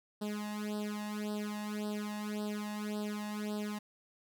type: tone with flanger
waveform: sawtooth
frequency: 209.7 Hz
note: G#3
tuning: 17 cents sharp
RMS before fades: -38 dBFS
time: 0.21-3.79 s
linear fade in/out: 10 ms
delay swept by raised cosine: 0.22 to 1.12 ms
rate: 1.8 Hz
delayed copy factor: +1
effects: none

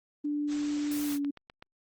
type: tone with pitch glide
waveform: sine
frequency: 293.7 to 284.8 Hz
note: D4 to C#4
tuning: 0 to +47 cents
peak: -28 dBFS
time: 0.24-1.31 s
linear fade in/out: 10 ms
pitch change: -53 cents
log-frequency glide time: 1.05-1.18 s
type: noise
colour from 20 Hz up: white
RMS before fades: -40 dBFS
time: 0.47-1.19 s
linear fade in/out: 50 ms
type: click train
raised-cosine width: 0.3 ms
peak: -30 dBFS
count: 7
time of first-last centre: 0.87-1.625 s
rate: 7.95 Hz
effects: Opus 24 kbps

